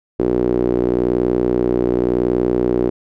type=tone with band-pass filter; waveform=sawtooth; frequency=60.9 Hz; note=B1; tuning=24 cents flat; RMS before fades=-17 dBFS; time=0.19-2.9 s; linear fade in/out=10 ms; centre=370 Hz; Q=4.1; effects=none